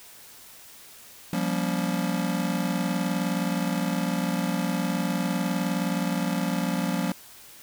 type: chord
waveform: square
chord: G half-diminished seventh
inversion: third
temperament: just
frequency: 176.4 / 196 / 235.2 / 282.2 Hz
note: F3 / G3 / Bb3 / Db4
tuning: +18 / 0 / +16 / +31 cents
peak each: -29 / -31 / -32 / -33 dBFS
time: 1.33-7.12 s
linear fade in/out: 2 ms
effects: white hiss -48 dBFS RMS until 7.62 s